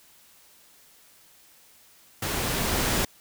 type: noise with level ramp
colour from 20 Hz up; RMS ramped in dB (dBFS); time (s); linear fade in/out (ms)
pink; -29 to -24; 2.22-3.05; 5
effects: white hiss -56 dBFS RMS until 3.2 s